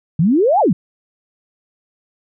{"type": "exponential two-way sweep", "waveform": "sine", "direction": "up then down", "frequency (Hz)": [146.83, 888, 146.83], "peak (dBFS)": -10, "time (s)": [0.19, 0.73], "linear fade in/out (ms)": 5, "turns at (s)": 0.6, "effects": []}